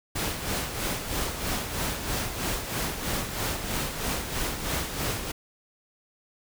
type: noise with tremolo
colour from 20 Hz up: pink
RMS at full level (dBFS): -28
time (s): 0.15-5.32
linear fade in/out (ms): 10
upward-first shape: sine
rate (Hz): 3.1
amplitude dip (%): 55
effects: none